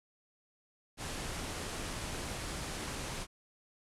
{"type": "low-pass noise", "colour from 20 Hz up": "pink", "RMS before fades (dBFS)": -40, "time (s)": [0.97, 3.27], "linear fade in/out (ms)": 50, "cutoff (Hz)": 11000, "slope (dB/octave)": 48, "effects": []}